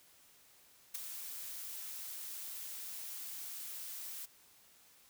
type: noise with ADSR envelope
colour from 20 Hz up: blue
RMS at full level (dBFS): -37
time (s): 0.94-4.26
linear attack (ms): 10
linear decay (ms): 13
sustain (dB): -8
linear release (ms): 13
effects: white hiss -64 dBFS RMS until 5.09 s